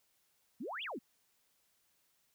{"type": "exponential two-way sweep", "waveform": "sine", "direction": "up then down", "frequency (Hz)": [196, 3520, 196], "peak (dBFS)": -39, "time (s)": [0.6, 0.99], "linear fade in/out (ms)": 10, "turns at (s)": 0.83, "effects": ["white hiss -75 dBFS RMS until 2.34 s"]}